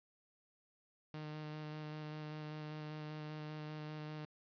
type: tone with vibrato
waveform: sawtooth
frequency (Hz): 152.8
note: D#3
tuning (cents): -31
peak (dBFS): -40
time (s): 1.14-4.25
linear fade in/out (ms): 0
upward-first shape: square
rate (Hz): 5.1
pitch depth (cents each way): 10
effects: resampled to 11025 Hz + 11-bit